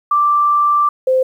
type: tone pair in turn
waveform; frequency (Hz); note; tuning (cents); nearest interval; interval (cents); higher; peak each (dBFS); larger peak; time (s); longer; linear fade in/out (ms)
sine; 1174.7 / 518.6; D6 / C5; 0 / -15; octave + major second; 1415; first; -10; neither; 0.11-0.89 / 1.07-1.23; first; 5
effects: 8-bit